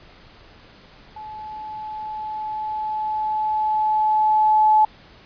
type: tone with level ramp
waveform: sine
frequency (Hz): 860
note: A5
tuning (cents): -40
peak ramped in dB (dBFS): -33 to -11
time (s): 1.16-4.85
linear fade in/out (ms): 5
effects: pink hiss -48 dBFS RMS until 5.25 s + resampled to 11025 Hz